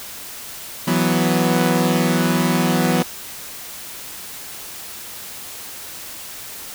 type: chord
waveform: sawtooth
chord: E suspended second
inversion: none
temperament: equal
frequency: 164.81 / 185 / 246.9 Hz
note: E3 / F#3 / B3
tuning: 0 / 0 / 0 cents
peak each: -16 dBFS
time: 0.87-3.03 s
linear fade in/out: 10 ms
effects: white hiss -34 dBFS RMS until 6.74 s